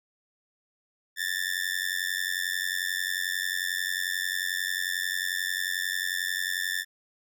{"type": "tone with amplitude modulation", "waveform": "sawtooth", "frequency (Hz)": 1772, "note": "A6", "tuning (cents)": 12, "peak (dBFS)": -20, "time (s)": [1.16, 6.85], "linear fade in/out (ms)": 50, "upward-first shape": "sine", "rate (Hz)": 91.2, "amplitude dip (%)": 100, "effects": []}